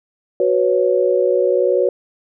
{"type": "chord", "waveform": "sine", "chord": "F# suspended fourth", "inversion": "none", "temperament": "equal", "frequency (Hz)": [370, 493.9, 554.4], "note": ["F#4", "B4", "C#5"], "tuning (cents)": [0, 0, 0], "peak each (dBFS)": -17, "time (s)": [0.4, 1.89], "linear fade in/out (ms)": 2, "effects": []}